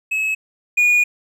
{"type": "tone pair in turn", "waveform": "triangle", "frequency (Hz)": [2578, 2447], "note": ["E7", "D#7"], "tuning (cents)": [-39, -29], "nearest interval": "minor second", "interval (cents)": 90, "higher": "first", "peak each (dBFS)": [-16, -10], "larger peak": "second", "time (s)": [[0.11, 0.35], [0.77, 1.04]], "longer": "second", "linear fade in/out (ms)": 10, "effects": []}